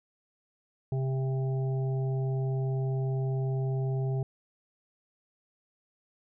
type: harmonic tone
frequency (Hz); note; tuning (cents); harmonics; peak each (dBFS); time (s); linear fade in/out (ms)
132.5; C3; +22; 1 / 3 / 5 / 6; -27 / -37 / -44 / -47; 0.92-4.23; 2
effects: none